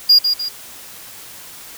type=tone with echo; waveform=triangle; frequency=4833 Hz; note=D8; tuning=49 cents sharp; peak=-5 dBFS; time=0.09-0.19 s; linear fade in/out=10 ms; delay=150 ms; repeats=2; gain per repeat=-7 dB; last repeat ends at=0.49 s; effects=white hiss -37 dBFS RMS until 1.77 s